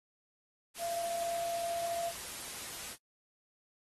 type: tone in noise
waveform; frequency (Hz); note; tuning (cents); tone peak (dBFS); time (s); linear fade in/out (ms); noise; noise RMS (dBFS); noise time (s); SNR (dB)
sine; 682; F5; -41; -34; 0.78-2.13; 50; white; -43; 0.74-2.97; +6
effects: noise-tail reverb RT60 0.1 s tail -23 dB re dry + AAC 32 kbps